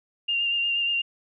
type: tone with vibrato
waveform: sine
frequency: 2794 Hz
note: F7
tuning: in tune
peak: -22 dBFS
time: 0.28-1.02 s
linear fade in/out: 10 ms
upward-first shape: sine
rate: 8.4 Hz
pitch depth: 21 cents each way
effects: none